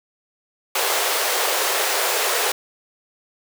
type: high-pass noise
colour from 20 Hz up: pink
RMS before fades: -21 dBFS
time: 0.75-2.52 s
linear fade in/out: 5 ms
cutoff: 400 Hz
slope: 48 dB/octave
effects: none